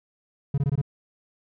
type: tone bursts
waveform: triangle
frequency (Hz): 140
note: C#3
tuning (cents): +18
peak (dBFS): -18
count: 5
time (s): 0.54-0.815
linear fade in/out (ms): 5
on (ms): 39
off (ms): 20
effects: none